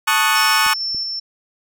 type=chord; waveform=25% pulse; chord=D# half-diminished seventh; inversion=second; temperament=equal; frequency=880 / 1108.7 / 1244.5 / 1480 Hz; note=A5 / C#6 / D#6 / F#6; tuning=0 / 0 / 0 / 0 cents; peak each=-16 dBFS; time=0.07-0.74 s; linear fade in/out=10 ms
type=tone with tremolo; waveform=sine; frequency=5380 Hz; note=E8; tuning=34 cents sharp; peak=-20 dBFS; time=0.35-1.2 s; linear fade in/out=10 ms; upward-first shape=square; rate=2.2 Hz; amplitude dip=25%
type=clicks; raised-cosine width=3 ms; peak=-25 dBFS; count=2; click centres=0.664 / 0.947 s
effects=none